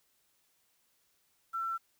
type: tone with quantisation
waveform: sine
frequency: 1345 Hz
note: E6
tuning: 34 cents sharp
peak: -32 dBFS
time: 1.53-1.78 s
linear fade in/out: 20 ms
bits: 10
effects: white hiss -73 dBFS RMS until 1.99 s